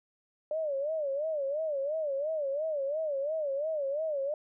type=tone with vibrato; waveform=sine; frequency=590 Hz; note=D5; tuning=8 cents sharp; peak=-29 dBFS; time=0.51-4.34 s; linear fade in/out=2 ms; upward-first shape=sine; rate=2.9 Hz; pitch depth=150 cents each way; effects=none